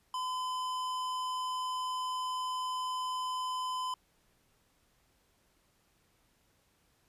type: tone with tanh clipping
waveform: sine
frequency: 1016 Hz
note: B5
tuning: 49 cents sharp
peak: -35 dBFS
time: 0.14-3.94 s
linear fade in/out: 2 ms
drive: 17 dB
effects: pink hiss -71 dBFS RMS until 7.08 s + resampled to 32000 Hz